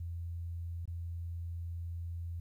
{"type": "tone with dropouts", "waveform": "sine", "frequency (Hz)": 84.9, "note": "F2", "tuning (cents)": -48, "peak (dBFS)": -37, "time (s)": [0, 2.4], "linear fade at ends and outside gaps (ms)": 5, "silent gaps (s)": [0.856, 0.876], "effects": ["12-bit"]}